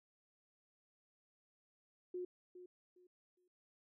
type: tone with echo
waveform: sine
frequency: 360.9 Hz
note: F#4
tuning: 43 cents flat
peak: -40 dBFS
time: 2.14-2.25 s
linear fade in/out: 5 ms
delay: 410 ms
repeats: 3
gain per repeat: -12 dB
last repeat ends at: 3.48 s
effects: none